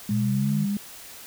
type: tone with vibrato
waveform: sine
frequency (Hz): 204.4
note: G#3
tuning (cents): -27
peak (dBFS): -23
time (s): 0.09-0.77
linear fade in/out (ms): 2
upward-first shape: triangle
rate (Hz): 3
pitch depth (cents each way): 39
type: linear sweep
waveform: sine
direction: up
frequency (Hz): 112.8 to 155.9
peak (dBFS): -24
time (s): 0.1-0.66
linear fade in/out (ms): 20
effects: white hiss -43 dBFS RMS until 1.26 s